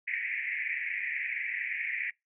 white band-pass noise, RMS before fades -34 dBFS, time 0.07-2.11 s, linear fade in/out 10 ms, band 1800 to 2400 Hz, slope 96 dB/octave, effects noise-tail reverb RT60 0.2 s tail -26 dB re dry

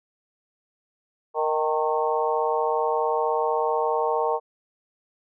harmonic tone with a mistuned harmonic, 155.56 Hz, D#3, in tune, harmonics 3 / 4 / 5 / 6 / 7, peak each -25 / -28 / -28 / -27 / -30 dBFS, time 1.34-4.4 s, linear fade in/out 50 ms, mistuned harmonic 6, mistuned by -44 cents, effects none

